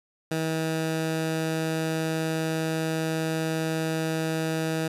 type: tone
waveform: 15% pulse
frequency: 160.3 Hz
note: E3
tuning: 48 cents flat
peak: -19 dBFS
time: 0.31-4.88 s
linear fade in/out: 5 ms
effects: resampled to 32000 Hz